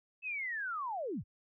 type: linear sweep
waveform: sine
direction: down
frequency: 2637 to 53.4 Hz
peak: -35 dBFS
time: 0.22-1.24 s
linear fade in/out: 50 ms
effects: none